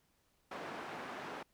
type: band-pass noise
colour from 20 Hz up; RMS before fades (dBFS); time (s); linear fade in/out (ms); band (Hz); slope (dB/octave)
white; -45; 0.51-1.43; 5; 190 to 1300; 12
effects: pink hiss -75 dBFS RMS until 1.53 s